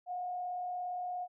sine tone with frequency modulation, 721 Hz, F#5, 45 cents flat, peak -35 dBFS, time 0.06-1.28 s, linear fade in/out 50 ms, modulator 37.3 Hz, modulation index 0.31, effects none

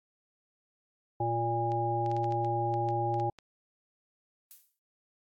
harmonic tone, 116.54 Hz, A#2, in tune, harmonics 1 / 3 / 5 / 7, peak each -33 / -34 / -38 / -30 dBFS, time 1.2-3.3 s, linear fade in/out 5 ms
clicks, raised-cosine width 0.2 ms, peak -31 dBFS, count 12, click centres 1.719 / 2.062 / 2.115 / 2.166 / 2.243 / 2.323 / 2.447 / 2.74 / 2.888 / 3.142 / 3.199 / 3.387 s
violet noise with exponential decay, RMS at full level -46 dBFS, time 4.51-4.79 s, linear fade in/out 0 ms, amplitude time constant 59 ms
effects AAC 64 kbps

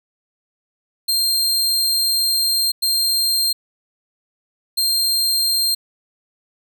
sawtooth tone bursts at uneven times, 4186 Hz, C8, in tune, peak -13 dBFS, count 3, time 1.08-2.72 / 2.82-3.53 / 4.77-5.75 s, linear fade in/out 10 ms, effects none

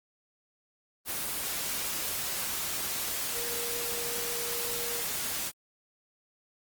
sine tone in noise, 474.1 Hz, A#4, 29 cents sharp, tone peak -39 dBFS, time 3.32-5.05 s, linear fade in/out 50 ms, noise white, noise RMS -33 dBFS, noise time 1.05-5.52 s, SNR -9 dB, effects Opus 24 kbps

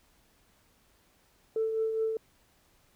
sine tone with tremolo, 443.5 Hz, A4, 14 cents sharp, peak -24 dBFS, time 1.56-2.17 s, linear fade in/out 2 ms, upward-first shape triangle, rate 4.8 Hz, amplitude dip 50%, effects tanh soft clip ceiling -21 dBFS + pink hiss -66 dBFS RMS until 2.95 s

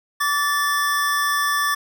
square tone pair together, 1155.1 / 1757 Hz, D6 / A6, -29 / -3 cents, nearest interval perfect fifth, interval 726 cents, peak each -22 dBFS, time 0.2-1.75 s, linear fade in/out 10 ms, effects none

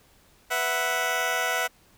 15% pulse chord, B suspended fourth, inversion none, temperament just, 493.9 / 658.5 / 740.8 Hz, B4 / E5 / F#5, 0 / -2 / +2 cents, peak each -25 / -23 / -22 dBFS, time 0.5-1.68 s, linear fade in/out 20 ms, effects pink hiss -59 dBFS RMS until 1.97 s

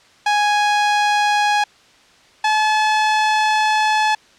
sawtooth tone pair in turn, 830.6 / 859.4 Hz, G#5 / A5, 0 / -41 cents, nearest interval minor second, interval 59 cents, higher second, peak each -10 dBFS, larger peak neither, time 0.26-1.64 / 2.44-4.15 s, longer second, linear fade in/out 5 ms, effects white hiss -50 dBFS RMS until 4.38 s + low-pass 5000 Hz 12 dB/octave

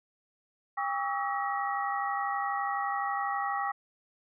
sine tone cluster, 802 / 1132 / 1259 / 1311 / 1911 Hz, G5 / C#6 / D#6 / E6 / A#6, +39 / +36 / +20 / -10 / +43 cents, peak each -32 / -34 / -40 / -38 / -37 dBFS, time 0.77-3.72 s, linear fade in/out 10 ms, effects none

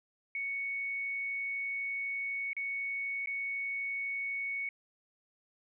sine tone with dropouts, 2222 Hz, C#7, 4 cents sharp, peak -33 dBFS, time 0.35-4.69 s, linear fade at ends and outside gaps 2 ms, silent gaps 2.532-2.566 / 3.26-3.272 s, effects none

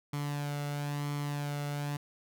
sawtooth tone with flanger, 145 Hz, D3, 22 cents flat, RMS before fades -35 dBFS, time 0.13-1.97 s, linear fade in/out 5 ms, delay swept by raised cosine 0.92 to 1.45 ms, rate 1 Hz, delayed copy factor +0.5, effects none

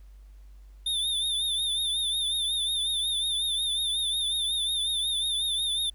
square tone with vibrato, 3598 Hz, A7, 38 cents sharp, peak -26 dBFS, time 0.86-5.9 s, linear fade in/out 5 ms, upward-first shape triangle, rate 5.5 Hz, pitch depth 79 cents each way, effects added 49 Hz sine -46 dBFS peak until 5.94 s + pink hiss -68 dBFS RMS until 5.94 s

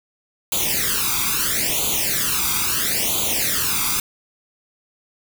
white noise with flanger, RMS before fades -21 dBFS, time 0.52-4 s, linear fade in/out 2 ms, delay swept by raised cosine 0.28 to 0.85 ms, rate 0.75 Hz, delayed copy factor +0.9, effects none

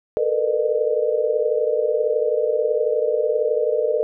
sine tone cluster, 441.9 / 460.4 / 493 / 607 Hz, A4 / A#4 / B4 / D#5, +7 / -22 / -3 / -43 cents, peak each -23 dBFS, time 0.17-4.03 s, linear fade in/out 0 ms, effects none

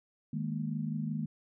sine chord, D# suspended fourth, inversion none, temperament equal, 155.56 / 207.7 / 233.1 Hz, D#3 / G#3 / A#3, 0 / 0 / 0 cents, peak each -35 / -37 / -37 dBFS, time 0.33-1.26 s, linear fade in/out 5 ms, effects none

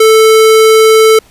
square tone, 440 Hz, A4, in tune, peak -3 dBFS, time 0-1.19 s, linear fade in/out 5 ms, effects pink hiss -44 dBFS RMS until 1.3 s + resampled to 32000 Hz

